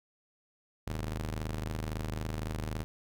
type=ring-modulated tone; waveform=sawtooth; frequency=77.78 Hz; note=D#2; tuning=in tune; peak=-27 dBFS; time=0.87-2.84 s; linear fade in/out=0 ms; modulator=27 Hz; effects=none